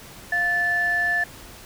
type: tone pair together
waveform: sine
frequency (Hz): 698.5 / 1750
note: F5 / A6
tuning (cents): 0 / -10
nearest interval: octave + major third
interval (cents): 1590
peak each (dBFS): -28 / -19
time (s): 0.32-1.24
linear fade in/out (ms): 5
effects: tanh soft clip ceiling -13 dBFS + pink hiss -43 dBFS RMS until 1.65 s